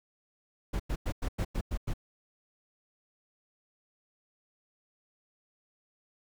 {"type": "noise bursts", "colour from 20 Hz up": "brown", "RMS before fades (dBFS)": -31, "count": 8, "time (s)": [0.73, 1.938], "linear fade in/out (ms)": 10, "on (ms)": 67, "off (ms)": 96, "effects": []}